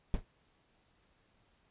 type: noise with exponential decay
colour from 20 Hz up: brown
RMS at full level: -26 dBFS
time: 0.14-0.25 s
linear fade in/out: 1 ms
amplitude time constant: 23 ms
effects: pink hiss -71 dBFS RMS until 1.7 s + resampled to 8000 Hz